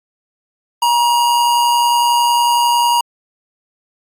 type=tone with amplitude modulation; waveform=square; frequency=951 Hz; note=A#5; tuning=34 cents sharp; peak=-10 dBFS; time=0.82-3.01 s; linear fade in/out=5 ms; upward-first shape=sine; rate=131 Hz; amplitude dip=35%; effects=AAC 64 kbps